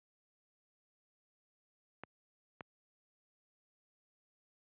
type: clicks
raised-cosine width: 0.5 ms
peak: -29 dBFS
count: 2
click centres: 2.036 / 2.608 s
effects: high-pass 100 Hz 12 dB/octave + resampled to 8000 Hz